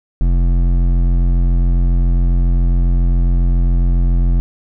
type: tone with hard clipping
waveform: sine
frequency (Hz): 43.65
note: F1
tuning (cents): 0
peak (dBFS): -12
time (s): 0.21-4.4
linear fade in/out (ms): 0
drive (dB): 11
effects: none